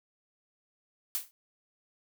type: noise with exponential decay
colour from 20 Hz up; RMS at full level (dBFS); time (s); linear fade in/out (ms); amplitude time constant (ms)
blue; -28; 1.15-1.31; 0; 34
effects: none